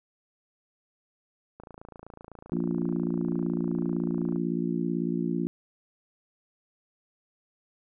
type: click train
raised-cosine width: 1 ms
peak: -30 dBFS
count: 78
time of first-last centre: 1.6-4.36 s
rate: 27.9 Hz
type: harmonic tone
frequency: 58 Hz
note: A#1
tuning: 8 cents flat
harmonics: 3 / 4 / 5 / 6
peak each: -30 / -31 / -32 / -33 dBFS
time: 2.52-5.47 s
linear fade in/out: 0 ms
effects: none